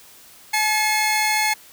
sawtooth tone pair together, 857.6 / 2161 Hz, A5 / C#7, -45 / -45 cents, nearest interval octave + major third, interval 1600 cents, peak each -17 dBFS, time 0.53-1.54 s, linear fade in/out 10 ms, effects white hiss -47 dBFS RMS until 1.72 s

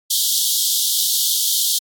pink high-pass noise, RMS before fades -18 dBFS, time 0.1-1.79 s, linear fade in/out 10 ms, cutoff 3200 Hz, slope 96 dB/octave, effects AAC 64 kbps

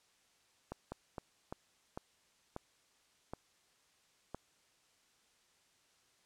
slowing click train, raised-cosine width 1 ms, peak -27 dBFS, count 8, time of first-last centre 0.72-4.346 s, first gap 200 ms, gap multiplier 1.31, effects white hiss -71 dBFS RMS until 6.25 s + low-pass 8000 Hz 12 dB/octave

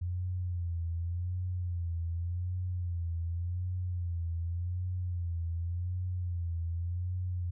sine tone with vibrato, 87.31 Hz, F2, in tune, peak -31 dBFS, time 0.01-7.51 s, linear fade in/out 10 ms, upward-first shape sine, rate 0.87 Hz, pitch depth 72 cents each way, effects none

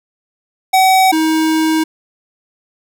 square tone pair in turn, 757 / 317.2 Hz, F#5 / D#4, +39 / +33 cents, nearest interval octave + minor third, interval 1506 cents, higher first, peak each -8 / -12 dBFS, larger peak first, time 0.73-1.12 / 1.12-1.84 s, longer second, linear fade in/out 10 ms, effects none

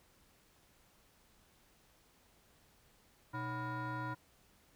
sine tone with frequency modulation, 555 Hz, C#5, 2 cents sharp, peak -35 dBFS, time 3.33-4.15 s, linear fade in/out 20 ms, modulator 432 Hz, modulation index 2.1, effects tanh soft clip ceiling -36 dBFS + pink hiss -68 dBFS RMS until 4.75 s

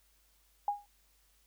sine tone with exponential decay, 819 Hz, G#5, 24 cents flat, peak -25 dBFS, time 0.68-0.86 s, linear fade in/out 2 ms, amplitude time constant 39 ms, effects added 50 Hz sine -70 dBFS peak until 1.46 s + white hiss -70 dBFS RMS until 1.46 s

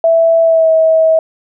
sine tone with pitch glide, 660 to 643.1 Hz, E5 to E5, +2 to -43 cents, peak -6 dBFS, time 0.04-1.19 s, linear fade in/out 2 ms, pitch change -45 cents, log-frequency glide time 0.42-0.7 s, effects none

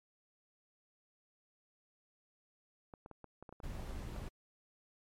clicks, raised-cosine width 1 ms, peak -36 dBFS, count 11, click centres 2.938 / 3.061 / 3.113 / 3.243 / 3.426 / 3.492 / 3.526 / 3.602 / 3.797 / 3.909 / 4.163 s
brown noise, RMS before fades -43 dBFS, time 3.63-4.29 s, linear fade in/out 10 ms
effects MP3 64 kbps

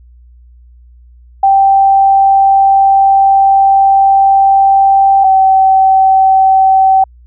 sine tone pair in turn, 782 / 767.2 Hz, G5 / G5, -4 / -37 cents, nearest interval unison, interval 33 cents, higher first, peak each -4 dBFS, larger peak neither, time 1.43-5.24 / 5.24-7.04 s, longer first, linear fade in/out 5 ms, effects added 60 Hz sine -37 dBFS peak until 7.26 s

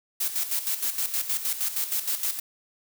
blue noise with tremolo, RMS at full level -26 dBFS, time 0.2-2.4 s, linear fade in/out 10 ms, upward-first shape square, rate 6.4 Hz, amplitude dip 65%, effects none

